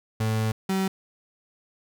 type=tone pair in turn; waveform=35% pulse; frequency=110 / 191.08 Hz; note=A2 / G3; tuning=0 / -44 cents; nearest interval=minor seventh; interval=956 cents; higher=second; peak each=-21 dBFS; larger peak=neither; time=0.2-0.52 / 0.69-0.88 s; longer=first; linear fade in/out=5 ms; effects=none